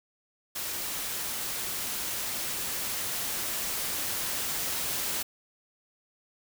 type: noise with level ramp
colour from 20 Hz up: white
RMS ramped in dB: -34 to -31 dBFS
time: 0.55-5.23 s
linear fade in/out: 10 ms
effects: none